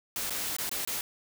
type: noise with dropouts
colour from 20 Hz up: white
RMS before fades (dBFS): -33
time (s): 0.16-1.01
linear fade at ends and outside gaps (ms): 1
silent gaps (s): 0.297-0.305 / 0.566-0.585 / 0.694-0.714 / 0.85-0.874
effects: none